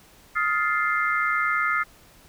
sine chord, F dominant seventh, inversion third, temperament just, 1257.2 / 1396.9 / 1746.1 / 2095 Hz, Eb6 / F6 / A6 / C7, +18 / 0 / -14 / +2 cents, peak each -25 / -26 / -30 / -26 dBFS, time 0.35-1.84 s, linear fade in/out 20 ms, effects pink hiss -53 dBFS RMS until 2.28 s

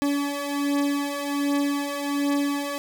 40% pulse beating tone pair, 283.9 / 285.2 Hz, C#4 / C#4, +41 / +49 cents, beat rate 1.3 Hz, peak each -27 / -24 dBFS, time 0.02-2.78 s, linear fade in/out 0 ms, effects none

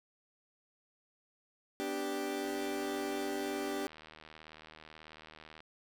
30% pulse chord, G major, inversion first, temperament equal with one note detuned, 250 / 293.7 / 392 Hz, B3 / D4 / G4, +21 / 0 / 0 cents, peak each -41 / -36 / -35 dBFS, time 1.8-3.87 s, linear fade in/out 0 ms
click train, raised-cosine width 0.3 ms, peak -35 dBFS, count 248, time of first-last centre 2.45-5.605 s, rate 78.3 Hz
effects none

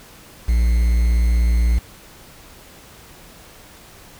triangle tone with quantisation, 58.27 Hz, A#1, in tune, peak -11 dBFS, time 0.48-1.79 s, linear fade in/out 10 ms, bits 6, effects pink hiss -44 dBFS RMS until 4.19 s

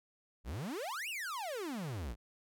45% pulse exponential two-way sweep, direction up then down, 49.1 to 2960 to 49.1 Hz, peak -38 dBFS, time 0.44-2.16 s, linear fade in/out 50 ms, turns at 1.09 s, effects none

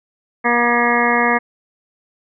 harmonic tone, 239 Hz, A#3, 43 cents sharp, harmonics 1 / 2 / 3 / 4 / 5 / 7 / 8 / 9, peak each -21 / -21 / -21 / -21 / -21 / -21 / -21 / -21 dBFS, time 0.44-1.39 s, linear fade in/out 20 ms, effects none

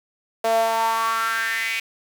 sawtooth tone with high-pass filter sweep, 225.8 Hz, A3, 45 cents sharp, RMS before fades -22 dBFS, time 0.44-1.8 s, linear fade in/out 5 ms, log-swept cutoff 590 to 2400 Hz, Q 5.9, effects 7-bit

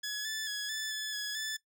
15% pulse tone with pitch steps, 1688 / 1750 / 1679 / 1748 / 1725 / 1683 / 1748 Hz, G#6 / A6 / G#6 / A6 / A6 / G#6 / A6, +28 / -10 / +18 / -12 / -35 / +23 / -12 cents, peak -28 dBFS, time 0.03-1.57 s, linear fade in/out 10 ms, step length 220 ms, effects noise-tail reverb RT60 0.1 s tail -17 dB re dry

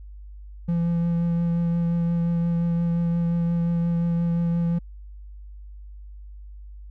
triangle tone with vibrato, 169.9 Hz, F3, 47 cents flat, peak -18 dBFS, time 0.68-4.79 s, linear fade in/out 10 ms, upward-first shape triangle, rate 5.7 Hz, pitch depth 15 cents each way, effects added 50 Hz sine -38 dBFS peak until 6.9 s

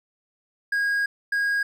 triangle tone pair in turn, 1637 / 1637 Hz, G#6 / G#6, -25 / -25 cents, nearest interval unison, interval 0 cents, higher neither, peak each -19 dBFS, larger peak neither, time 0.72-1.06 / 1.32-1.63 s, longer first, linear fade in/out 5 ms, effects none

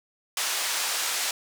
white band-pass noise, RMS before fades -28 dBFS, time 0.37-1.31 s, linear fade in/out 2 ms, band 680 to 8200 Hz, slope 12 dB/octave, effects none

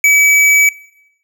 square tone, 2287 Hz, D7, 47 cents flat, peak -7 dBFS, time 0.04-0.69 s, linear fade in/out 2 ms, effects noise-tail reverb RT60 0.8 s tail -21 dB re dry

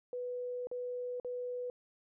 sine tone with dropouts, 493.9 Hz, B4, in tune, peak -36 dBFS, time 0.13-1.7 s, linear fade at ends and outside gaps 1 ms, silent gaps 0.671-0.714 / 1.199-1.247 s, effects none

